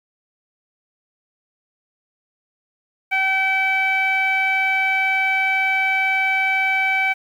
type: tone with low-pass filter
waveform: sawtooth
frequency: 767 Hz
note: G5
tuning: 38 cents flat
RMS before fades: -19 dBFS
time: 3.11-7.14 s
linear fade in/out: 20 ms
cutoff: 2200 Hz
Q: 8.7
effects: 8-bit